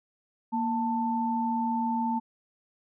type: tone pair together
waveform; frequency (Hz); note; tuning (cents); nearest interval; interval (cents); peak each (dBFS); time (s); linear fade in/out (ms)
sine; 234.1 / 887; A#3 / A5; +8 / +14; octave + major seventh; 2306; -28; 0.52-2.2; 20
effects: none